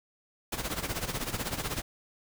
pink noise with tremolo, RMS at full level -31 dBFS, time 0.52-1.82 s, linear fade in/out 5 ms, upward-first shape sine, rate 16 Hz, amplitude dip 75%, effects none

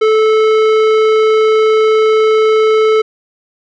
sine tone with tanh clipping, 436.1 Hz, A4, 15 cents flat, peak -9 dBFS, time 0.01-3.02 s, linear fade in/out 10 ms, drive 15 dB, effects none

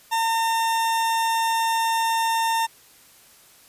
40% pulse tone, 908 Hz, A#5, 46 cents flat, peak -19 dBFS, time 0.11-2.67 s, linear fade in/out 20 ms, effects white hiss -52 dBFS RMS until 3.68 s + resampled to 32000 Hz

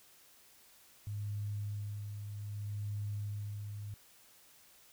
sine tone with tremolo, 103.3 Hz, G#2, 9 cents flat, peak -35 dBFS, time 1.07-3.94 s, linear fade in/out 0 ms, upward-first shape sine, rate 0.64 Hz, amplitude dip 45%, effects white hiss -62 dBFS RMS until 4.92 s

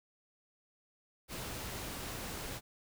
pink noise, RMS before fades -42 dBFS, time 1.28-2.61 s, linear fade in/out 50 ms, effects none

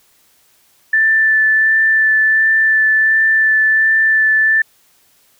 sine tone with vibrato, 1762 Hz, A6, 2 cents sharp, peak -9 dBFS, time 0.93-4.62 s, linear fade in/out 5 ms, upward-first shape sine, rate 1.4 Hz, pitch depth 11 cents each way, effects white hiss -54 dBFS RMS until 5.39 s

